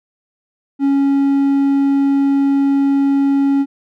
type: tone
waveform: triangle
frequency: 277.2 Hz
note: C#4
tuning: in tune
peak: -9 dBFS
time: 0.79-3.66 s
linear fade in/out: 50 ms
effects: none